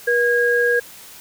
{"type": "tone pair together", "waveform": "sine", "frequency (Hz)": [480.3, 1635.7], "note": ["B4", "G#6"], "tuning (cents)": [-48, -27], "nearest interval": "octave + major sixth", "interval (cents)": 2121, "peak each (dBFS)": -17, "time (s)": [0.07, 0.8], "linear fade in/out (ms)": 10, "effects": ["white hiss -41 dBFS RMS until 1.2 s"]}